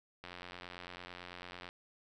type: click train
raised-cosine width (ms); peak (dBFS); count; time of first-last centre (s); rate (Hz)
0.3; -30; 130; 0.24-1.689; 89
effects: none